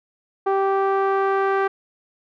sawtooth tone with low-pass filter sweep, 390 Hz, G4, 9 cents flat, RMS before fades -20 dBFS, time 0.46-1.68 s, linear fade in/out 10 ms, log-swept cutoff 1000 to 1500 Hz, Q 1.9, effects none

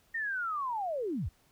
sine linear sweep, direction down, 1864.7 to 49 Hz, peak -31 dBFS, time 0.14-1.29 s, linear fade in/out 10 ms, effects pink hiss -67 dBFS RMS until 1.51 s

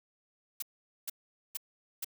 blue noise bursts, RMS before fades -36 dBFS, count 4, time 0.6-2.046 s, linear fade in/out 5 ms, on 24 ms, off 450 ms, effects none

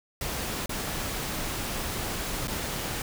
pink noise with dropouts, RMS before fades -32 dBFS, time 0.21-3.02 s, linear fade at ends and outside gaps 2 ms, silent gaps 0.66-0.693 / 2.473-2.48 s, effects none

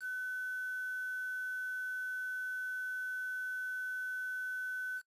sine tone with quantisation, 1509 Hz, F#6, 34 cents sharp, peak -36 dBFS, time 0-5.02 s, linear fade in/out 50 ms, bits 9, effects noise-tail reverb RT60 0.1 s tail -22 dB re dry + resampled to 32000 Hz

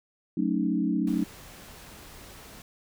sine chord, D# half-diminished seventh, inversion first, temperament equal, 185 / 220 / 277.2 / 311.1 Hz, F#3 / A3 / C#4 / D#4, 0 / 0 / 0 / 0 cents, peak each -29 dBFS, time 0.37-1.24 s, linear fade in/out 5 ms
pink noise, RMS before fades -47 dBFS, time 1.07-2.62 s, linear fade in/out 2 ms
effects none

